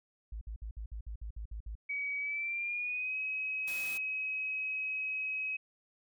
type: tone bursts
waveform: sine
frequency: 54.1 Hz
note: A1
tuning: 29 cents flat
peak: -38 dBFS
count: 10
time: 0.32-1.754 s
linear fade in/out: 5 ms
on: 93 ms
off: 56 ms
type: tone with pitch glide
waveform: sine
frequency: 2268 to 2546 Hz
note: C#7 to D#7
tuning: +39 to +39 cents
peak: -33 dBFS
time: 1.89-5.57 s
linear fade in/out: 10 ms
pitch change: +200 cents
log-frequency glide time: 2.18-3.17 s
type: noise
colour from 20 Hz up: white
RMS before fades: -46 dBFS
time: 3.67-3.98 s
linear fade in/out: 10 ms
effects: none